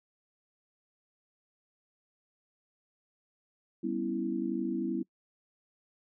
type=chord; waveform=sine; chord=C# half-diminished seventh; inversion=second; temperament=equal; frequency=196 / 246.9 / 277.2 / 329.6 Hz; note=G3 / B3 / C#4 / E4; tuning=0 / 0 / 0 / 0 cents; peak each=-37 / -35 / -38 / -33 dBFS; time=3.83-5.03 s; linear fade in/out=10 ms; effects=noise-tail reverb RT60 0.1 s tail -23 dB re dry